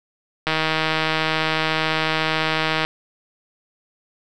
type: click train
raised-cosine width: 0.3 ms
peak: -4 dBFS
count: 377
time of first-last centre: 0.47-2.85 s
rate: 158 Hz
effects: none